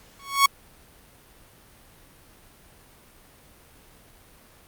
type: tone with exponential growth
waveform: sawtooth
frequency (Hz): 1108.7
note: C#6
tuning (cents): 0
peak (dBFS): -8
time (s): 0.19-0.46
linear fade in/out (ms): 5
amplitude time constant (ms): 58
effects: pink hiss -53 dBFS RMS until 4.67 s + Opus 48 kbps